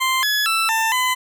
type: tone with pitch steps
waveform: 20% pulse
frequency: 1045 / 1696 / 1328 / 893 / 1012 Hz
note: C6 / G#6 / E6 / A5 / B5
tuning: -2 / +36 / +12 / +25 / +42 cents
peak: -12 dBFS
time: 0-1.15 s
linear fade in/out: 20 ms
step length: 230 ms
effects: none